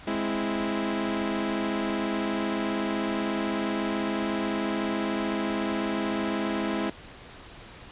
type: chord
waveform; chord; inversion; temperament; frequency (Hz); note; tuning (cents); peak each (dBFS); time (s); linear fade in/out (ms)
sawtooth; Ab augmented; none; equal; 207.7 / 261.6 / 329.6; Ab3 / C4 / E4; 0 / 0 / 0; -26 / -29 / -26; 0.07-6.9; 5
effects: pink hiss -46 dBFS RMS until 7.91 s + resampled to 8000 Hz